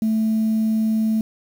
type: tone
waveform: sine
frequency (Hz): 220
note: A3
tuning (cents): 0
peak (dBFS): -15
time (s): 0.02-1.21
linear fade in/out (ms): 2
effects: tanh soft clip ceiling -14 dBFS + 7-bit